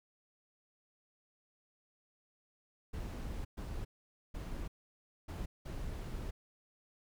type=noise bursts at uneven times; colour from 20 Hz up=brown; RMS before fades=-41 dBFS; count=5; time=2.93-3.45 / 3.57-3.85 / 4.34-4.68 / 5.28-5.46 / 5.65-6.31 s; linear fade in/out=10 ms; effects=none